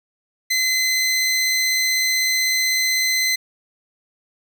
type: tone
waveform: 20% pulse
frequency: 2044 Hz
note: C7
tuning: 41 cents flat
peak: -12 dBFS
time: 0.5-3.36 s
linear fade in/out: 10 ms
effects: none